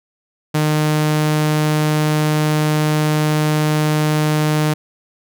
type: tone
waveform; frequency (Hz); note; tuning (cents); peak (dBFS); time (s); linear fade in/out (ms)
sawtooth; 152.7; D#3; -32; -10; 0.54-4.74; 10
effects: none